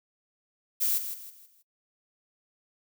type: noise with echo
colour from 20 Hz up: violet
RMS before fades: -26 dBFS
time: 0.8-0.99 s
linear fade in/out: 20 ms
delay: 160 ms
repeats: 4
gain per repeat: -9 dB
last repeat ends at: 1.63 s
effects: noise-tail reverb RT60 0.1 s tail -23 dB re dry